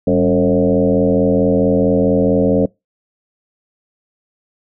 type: tone with frequency modulation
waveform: sine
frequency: 364.3 Hz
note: F#4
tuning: 27 cents flat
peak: -10 dBFS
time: 0.07-2.66 s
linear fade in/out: 5 ms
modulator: 84.5 Hz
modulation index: 2.6
effects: noise-tail reverb RT60 0.2 s tail -24 dB re dry